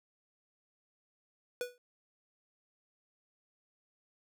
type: tone with exponential decay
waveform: square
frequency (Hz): 491.1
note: B4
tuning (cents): -10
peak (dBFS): -31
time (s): 1.61-1.78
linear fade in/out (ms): 1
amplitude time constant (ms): 36
effects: none